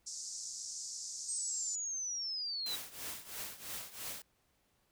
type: band-pass noise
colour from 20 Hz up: white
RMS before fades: -44 dBFS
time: 0.06-1.76 s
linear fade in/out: 10 ms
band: 5100 to 7600 Hz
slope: 48 dB/octave
type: linear sweep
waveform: sine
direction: down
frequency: 8372 to 3847 Hz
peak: -36 dBFS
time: 1.28-2.76 s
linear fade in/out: 10 ms
type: noise with tremolo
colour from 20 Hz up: white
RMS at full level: -41 dBFS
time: 2.66-4.22 s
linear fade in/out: 2 ms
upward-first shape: triangle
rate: 3 Hz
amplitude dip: 85%
effects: pink hiss -75 dBFS RMS until 4.91 s

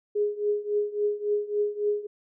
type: tone with tremolo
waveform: sine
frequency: 415.2 Hz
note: G#4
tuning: in tune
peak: -20 dBFS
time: 0.15-2.07 s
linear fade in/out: 10 ms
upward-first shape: triangle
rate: 3.6 Hz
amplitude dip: 90%
effects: none

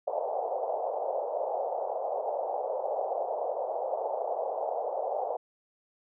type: band-pass noise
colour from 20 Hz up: pink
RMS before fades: -32 dBFS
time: 0.07-5.37 s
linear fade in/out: 10 ms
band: 500 to 810 Hz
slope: 48 dB/octave
effects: none

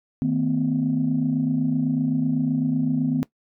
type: tone cluster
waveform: sine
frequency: 155.9 / 226.3 / 254.2 Hz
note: D#3 / A3 / C4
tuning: +4 / +49 / -50 cents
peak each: -24 / -26 / -21 dBFS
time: 0.22-3.23 s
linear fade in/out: 0 ms
effects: noise-tail reverb RT60 0.1 s tail -19 dB re dry + tanh soft clip ceiling -12 dBFS

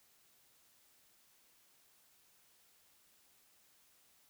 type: silence
effects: white hiss -69 dBFS RMS until 4.29 s

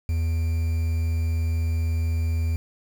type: tone with quantisation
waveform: triangle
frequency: 82 Hz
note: E2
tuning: 9 cents flat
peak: -19 dBFS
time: 0.09-2.56 s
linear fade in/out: 0 ms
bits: 7
effects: none

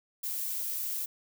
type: noise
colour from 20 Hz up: violet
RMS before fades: -34 dBFS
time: 0.23-1.06 s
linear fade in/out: 10 ms
effects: none

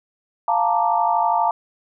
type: chord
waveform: sine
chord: Bb major seventh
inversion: second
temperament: equal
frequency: 698.5 / 880 / 932.3 / 1174.7 Hz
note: F5 / A5 / Bb5 / D6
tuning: 0 / 0 / 0 / 0 cents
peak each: -21 / -20 / -21 / -26 dBFS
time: 0.48-1.51 s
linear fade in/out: 2 ms
effects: none

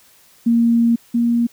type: tone pair in turn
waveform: sine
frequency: 233.1 / 235.8 Hz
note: A#3 / A#3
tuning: 0 / +20 cents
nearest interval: unison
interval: 20 cents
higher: second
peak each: -11 / -13 dBFS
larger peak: first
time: 0.46-0.96 / 1.14-1.47 s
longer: first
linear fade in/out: 10 ms
effects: white hiss -51 dBFS RMS until 1.52 s

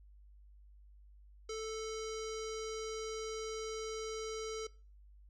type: tone with low-pass filter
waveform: square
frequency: 440 Hz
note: A4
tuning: in tune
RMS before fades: -41 dBFS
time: 1.49-4.67 s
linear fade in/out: 5 ms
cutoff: 5900 Hz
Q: 3.1
effects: noise-tail reverb RT60 0.4 s tail -22 dB re dry + added 50 Hz sine -56 dBFS peak until 5.29 s

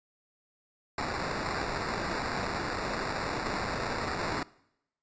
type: noise with sample-and-hold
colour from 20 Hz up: white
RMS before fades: -33 dBFS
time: 0.98-4.43 s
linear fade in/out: 2 ms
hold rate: 3150 Hz
effects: noise-tail reverb RT60 0.8 s tail -22 dB re dry + resampled to 16000 Hz

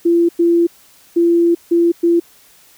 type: tone bursts at uneven times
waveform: sine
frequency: 340.6 Hz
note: F4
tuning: 43 cents flat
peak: -9 dBFS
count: 5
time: 0.05-0.29 / 0.39-0.67 / 1.16-1.55 / 1.71-1.92 / 2.03-2.2 s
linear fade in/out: 10 ms
effects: white hiss -48 dBFS RMS until 2.77 s

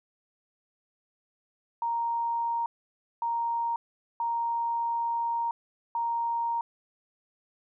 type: tone bursts at uneven times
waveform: sine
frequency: 932.3 Hz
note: A#5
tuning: in tune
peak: -26 dBFS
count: 4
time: 1.82-2.66 / 3.22-3.76 / 4.2-5.51 / 5.95-6.61 s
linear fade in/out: 2 ms
effects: none

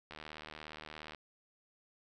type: click train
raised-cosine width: 0.3 ms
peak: -30 dBFS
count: 81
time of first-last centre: 0.11-1.148 s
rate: 77.1 Hz
effects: none

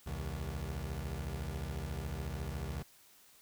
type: beating tone pair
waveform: 25% pulse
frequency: 65.41 / 79.41 Hz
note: C2 / D#2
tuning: 0 / +36 cents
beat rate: 14 Hz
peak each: -36 / -37 dBFS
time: 0.06-2.83 s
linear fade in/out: 10 ms
effects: white hiss -62 dBFS RMS until 3.41 s

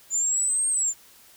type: linear two-way sweep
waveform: sine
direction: up then down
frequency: 7040 to 8560 to 7040 Hz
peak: -21 dBFS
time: 0.1-0.94 s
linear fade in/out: 50 ms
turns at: 0.68 s
effects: white hiss -53 dBFS RMS until 1.36 s

